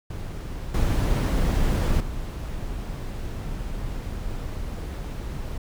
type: noise with level steps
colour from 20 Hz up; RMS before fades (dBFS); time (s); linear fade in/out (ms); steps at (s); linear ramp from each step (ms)
brown; -32 / -21 / -31; 0.1-5.58; 5; 0.74 / 2; 5
effects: none